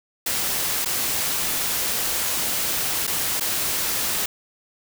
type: noise with dropouts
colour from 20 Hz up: white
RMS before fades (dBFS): -24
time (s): 0.26-4.26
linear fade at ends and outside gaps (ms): 5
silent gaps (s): 0.849-0.857 / 3.069-3.075 / 3.399-3.407
effects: none